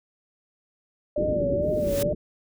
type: tone with vibrato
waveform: sine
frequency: 587.3 Hz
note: D5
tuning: in tune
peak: -23 dBFS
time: 1.16-2.13 s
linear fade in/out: 5 ms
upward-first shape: sine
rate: 2.2 Hz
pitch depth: 70 cents each way
type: low-pass noise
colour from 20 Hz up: white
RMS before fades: -29 dBFS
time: 1.17-2.15 s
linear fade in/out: 10 ms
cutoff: 450 Hz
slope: 96 dB/octave
type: noise with exponential growth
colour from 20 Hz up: white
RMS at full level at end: -30 dBFS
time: 1.62-2.03 s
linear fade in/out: 5 ms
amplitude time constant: 88 ms
effects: none